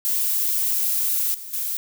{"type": "noise with level steps", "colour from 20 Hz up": "violet", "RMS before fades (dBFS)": [-22, -36, -26], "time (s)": [0.05, 1.77], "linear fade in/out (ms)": 0, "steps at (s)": [1.34, 1.53], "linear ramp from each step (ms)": 5, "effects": []}